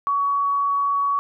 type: tone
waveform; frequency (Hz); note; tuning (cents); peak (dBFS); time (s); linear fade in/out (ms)
sine; 1126; C#6; +27; -18; 0.07-1.19; 0
effects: none